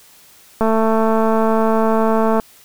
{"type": "click train", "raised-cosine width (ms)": 1, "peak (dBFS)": -4, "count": 398, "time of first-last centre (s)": [0.61, 2.398], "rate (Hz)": 222, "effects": ["white hiss -47 dBFS RMS until 2.64 s"]}